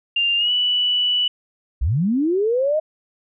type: tone with pitch glide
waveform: sine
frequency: 2794 to 2960 Hz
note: F7 to F#7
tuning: 0 to 0 cents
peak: -16 dBFS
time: 0.16-1.28 s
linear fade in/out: 5 ms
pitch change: +100 cents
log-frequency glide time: 0.37-0.51 s
type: linear sweep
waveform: sine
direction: up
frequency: 49.8 to 637 Hz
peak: -16 dBFS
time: 1.81-2.8 s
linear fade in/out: 10 ms
effects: none